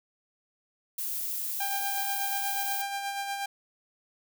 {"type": "noise", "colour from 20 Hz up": "violet", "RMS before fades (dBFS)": -33, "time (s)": [0.98, 2.82], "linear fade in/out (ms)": 5}
{"type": "tone with tremolo", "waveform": "sawtooth", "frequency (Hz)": 796, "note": "G5", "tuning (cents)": 26, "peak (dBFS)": -26, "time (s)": [1.6, 3.46], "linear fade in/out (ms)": 5, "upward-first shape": "sine", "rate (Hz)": 8.3, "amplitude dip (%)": 40}
{"effects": []}